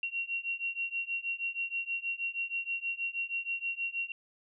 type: beating tone pair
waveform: sine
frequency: 2741 / 2747.3 Hz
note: F7 / F7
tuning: -33 / -29 cents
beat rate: 6.3 Hz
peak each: -36 / -35 dBFS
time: 0.03-4.12 s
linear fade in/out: 2 ms
effects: none